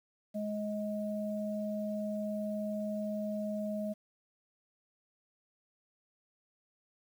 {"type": "tone pair together", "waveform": "sine", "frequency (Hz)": [210, 629.3], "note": ["G#3", "D#5"], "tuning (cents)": [19, 19], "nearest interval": "octave + perfect fifth", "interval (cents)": 1900, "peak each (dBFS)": [-35, -37], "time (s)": [0.34, 3.94], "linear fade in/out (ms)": 20, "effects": ["10-bit"]}